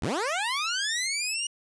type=linear sweep; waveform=15% pulse; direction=up; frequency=51.2 to 2900 Hz; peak=-20 dBFS; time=0.02-1.47 s; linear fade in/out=5 ms; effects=resampled to 22050 Hz